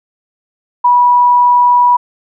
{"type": "tone", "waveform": "sine", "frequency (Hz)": 976, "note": "B5", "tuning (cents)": -21, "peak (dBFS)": -5, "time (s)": [0.84, 1.97], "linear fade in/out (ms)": 10, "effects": []}